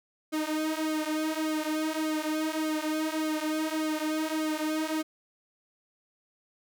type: tone with flanger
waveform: sawtooth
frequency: 311.5 Hz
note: D#4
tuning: 2 cents sharp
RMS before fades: -30 dBFS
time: 0.32-5.03 s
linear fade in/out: 20 ms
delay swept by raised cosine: 1.1 to 5.4 ms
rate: 1.7 Hz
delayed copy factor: -0.85
effects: none